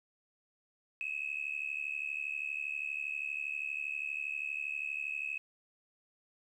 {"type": "tone with amplitude modulation", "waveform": "sine", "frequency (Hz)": 2572, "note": "E7", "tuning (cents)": -43, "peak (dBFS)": -30, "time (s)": [1.01, 5.38], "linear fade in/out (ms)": 0, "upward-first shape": "sine", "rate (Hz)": 72.5, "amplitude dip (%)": 95, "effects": ["tanh soft clip ceiling -27 dBFS", "12-bit"]}